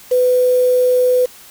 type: tone with quantisation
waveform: sine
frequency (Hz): 500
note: B4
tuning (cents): +21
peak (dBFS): -10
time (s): 0.11-1.26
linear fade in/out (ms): 10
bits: 5
effects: white hiss -41 dBFS RMS until 1.5 s